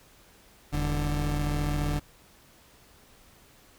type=tone pair together; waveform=30% pulse; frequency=40.33 / 146.83 Hz; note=E1 / D3; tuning=-37 / 0 cents; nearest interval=octave + minor seventh; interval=2237 cents; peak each=-26 dBFS; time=0.72-2 s; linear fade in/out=20 ms; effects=pink hiss -57 dBFS RMS until 3.78 s